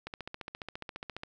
click train, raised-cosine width 0.3 ms, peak -23 dBFS, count 18, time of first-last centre 0.07-1.234 s, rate 14.6 Hz, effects none

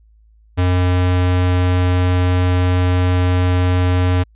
square tone, 90.3 Hz, F#2, 42 cents flat, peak -13 dBFS, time 0.57-4.24 s, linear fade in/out 20 ms, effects added 54 Hz sine -47 dBFS peak until 4.35 s + resampled to 8000 Hz

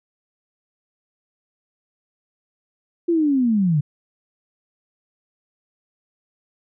sine linear sweep, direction down, 349.2 to 138.59 Hz, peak -15 dBFS, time 3.08-3.81 s, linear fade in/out 10 ms, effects none

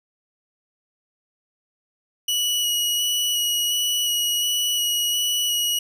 sawtooth tone with vibrato, 2924 Hz, F#7, 21 cents flat, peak -17 dBFS, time 2.28-5.79 s, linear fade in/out 5 ms, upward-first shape square, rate 1.4 Hz, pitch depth 11 cents each way, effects none

